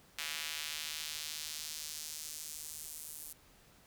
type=tone with high-pass filter sweep; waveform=square; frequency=76.8 Hz; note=D#2; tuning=22 cents flat; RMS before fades=-43 dBFS; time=0.18-3.33 s; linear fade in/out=5 ms; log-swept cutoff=2400 to 10000 Hz; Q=1.1; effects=pink hiss -63 dBFS RMS until 3.86 s